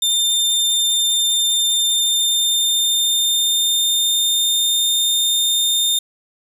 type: tone with pitch glide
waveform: sawtooth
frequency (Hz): 3605 to 3632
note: A7 to A#7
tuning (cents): +41 to -46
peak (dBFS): -12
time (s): 0.02-5.99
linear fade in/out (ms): 5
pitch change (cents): +13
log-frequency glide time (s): 1.84-4.95
effects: none